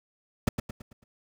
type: noise with echo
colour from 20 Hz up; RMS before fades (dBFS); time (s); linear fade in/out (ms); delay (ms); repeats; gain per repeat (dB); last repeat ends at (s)
brown; -21; 0.47-0.49; 5; 110; 5; -7; 1.04
effects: none